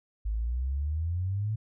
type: exponential sweep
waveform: sine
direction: up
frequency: 51.4 to 111.3 Hz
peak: -27 dBFS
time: 0.25-1.56 s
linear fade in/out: 10 ms
effects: none